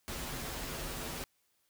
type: noise with comb filter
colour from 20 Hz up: pink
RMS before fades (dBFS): -40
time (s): 0.08-1.24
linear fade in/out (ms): 0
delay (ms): 10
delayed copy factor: -0.65
effects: white hiss -75 dBFS RMS until 1.69 s